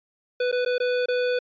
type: tone with dropouts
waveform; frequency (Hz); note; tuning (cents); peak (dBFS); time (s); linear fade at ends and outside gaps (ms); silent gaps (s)
square; 495.8; B4; +7; -22; 0.4-1.39; 5; 0.516-0.525 / 0.65-0.66 / 0.782-0.801 / 1.059-1.084
effects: resampled to 11025 Hz